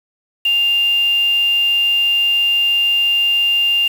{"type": "tone with quantisation", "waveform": "sine", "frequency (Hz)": 2797, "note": "F7", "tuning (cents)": 2, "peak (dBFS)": -12, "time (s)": [0.45, 3.88], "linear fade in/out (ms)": 5, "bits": 5, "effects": []}